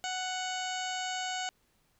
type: harmonic tone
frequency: 741 Hz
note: F#5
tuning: 2 cents sharp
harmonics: 1 / 2 / 3 / 4 / 5 / 6 / 7 / 8 / 9 / 10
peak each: -36 / -40 / -44 / -40 / -47 / -46 / -53 / -54 / -44 / -46 dBFS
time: 0.04-1.49 s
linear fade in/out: 0 ms
effects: pink hiss -71 dBFS RMS until 1.99 s